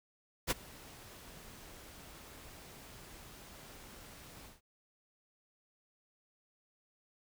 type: noise with ADSR envelope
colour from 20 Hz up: pink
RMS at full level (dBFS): -29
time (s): 0.47-4.61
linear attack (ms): 37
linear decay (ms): 25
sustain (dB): -24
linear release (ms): 160
effects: none